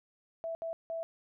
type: tone bursts at uneven times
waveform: sine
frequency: 659.3 Hz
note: E5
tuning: in tune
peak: -34 dBFS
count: 3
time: 0.44-0.55 / 0.62-0.73 / 0.9-1.03 s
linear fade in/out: 0 ms
effects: none

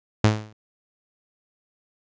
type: tone with exponential decay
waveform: sawtooth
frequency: 107.4 Hz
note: A2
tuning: 41 cents flat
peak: -8 dBFS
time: 0.24-0.53 s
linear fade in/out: 5 ms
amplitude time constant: 63 ms
effects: resampled to 16000 Hz

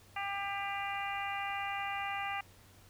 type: harmonic tone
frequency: 398.3 Hz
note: G4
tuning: 28 cents sharp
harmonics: 2 / 3 / 4 / 5 / 6 / 7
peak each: -38 / -42 / -46 / -42 / -43 / -44 dBFS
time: 0.16-2.41 s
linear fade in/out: 5 ms
effects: added 96 Hz sine -61 dBFS peak until 2.89 s + pink hiss -61 dBFS RMS until 2.89 s

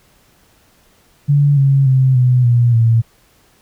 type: tone with pitch steps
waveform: sine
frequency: 143.6 / 137.27 / 131.23 / 125.45 / 119.92 / 114.64 Hz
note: D3 / C#3 / C3 / B2 / A#2 / A#2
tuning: -39 / -17 / +6 / +28 / +49 / -28 cents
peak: -8 dBFS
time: 1.28-3.02 s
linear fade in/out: 20 ms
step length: 290 ms
effects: pink hiss -53 dBFS RMS until 3.61 s

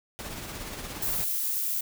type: noise with tremolo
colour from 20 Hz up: pink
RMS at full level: -36 dBFS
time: 0.19-1.24 s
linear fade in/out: 0 ms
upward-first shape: triangle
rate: 17 Hz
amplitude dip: 45%
type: noise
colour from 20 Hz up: violet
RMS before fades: -29 dBFS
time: 1.02-1.81 s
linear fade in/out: 5 ms
effects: none

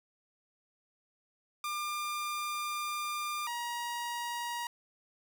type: tone pair in turn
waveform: sawtooth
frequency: 1198 / 951.1 Hz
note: D6 / A#5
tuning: +34 / +35 cents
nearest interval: major third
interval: 399 cents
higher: first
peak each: -30 / -31 dBFS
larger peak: first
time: 1.64-3.47 / 3.47-4.67 s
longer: first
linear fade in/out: 2 ms
effects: none

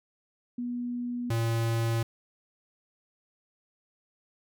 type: tone pair in turn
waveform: sine / square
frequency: 243.1 / 114.73 Hz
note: B3 / A#2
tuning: -27 / -27 cents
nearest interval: octave + minor second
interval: 1300 cents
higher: first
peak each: -30 / -26 dBFS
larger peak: second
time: 0.58-1.3 / 1.3-2.03 s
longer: second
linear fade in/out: 5 ms
effects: none

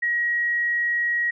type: tone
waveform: sine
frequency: 1900 Hz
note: A#6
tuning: 33 cents sharp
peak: -20 dBFS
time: 0.02-1.31 s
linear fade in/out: 10 ms
effects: none

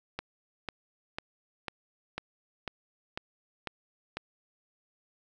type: click train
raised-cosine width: 0.3 ms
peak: -18 dBFS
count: 9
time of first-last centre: 0.19-4.17 s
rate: 2.01 Hz
effects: none

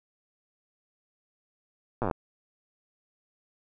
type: slowing click train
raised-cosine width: 1 ms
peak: -15 dBFS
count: 10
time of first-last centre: 2.02-2.112 s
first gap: 8 ms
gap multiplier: 1.06
effects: none

